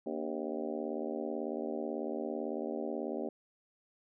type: harmonic tone with a mistuned harmonic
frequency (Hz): 78.1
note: D#2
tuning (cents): +7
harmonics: 3 / 4 / 5 / 6 / 7 / 8 / 9 / 10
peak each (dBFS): -41 / -41 / -40 / -44 / -42 / -44 / -49 / -50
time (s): 0.06-3.29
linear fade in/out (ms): 5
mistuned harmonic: 4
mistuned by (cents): -110
effects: none